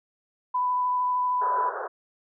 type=tone with vibrato; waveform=sine; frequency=996 Hz; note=B5; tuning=14 cents sharp; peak=-22 dBFS; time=0.54-1.7 s; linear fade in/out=10 ms; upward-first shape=sine; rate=13 Hz; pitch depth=9 cents each way
type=band-pass noise; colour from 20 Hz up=pink; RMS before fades=-33 dBFS; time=1.41-1.88 s; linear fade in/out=10 ms; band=390 to 1600 Hz; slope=96 dB/octave
effects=none